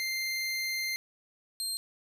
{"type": "tone pair in turn", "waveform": "25% pulse", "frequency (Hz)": [2093, 4186], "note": ["C7", "C8"], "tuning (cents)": [0, 0], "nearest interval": "octave", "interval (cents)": 1200, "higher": "second", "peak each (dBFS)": -27, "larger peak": "neither", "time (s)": [[0, 0.96], [1.6, 1.77]], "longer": "first", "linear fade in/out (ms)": 0, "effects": []}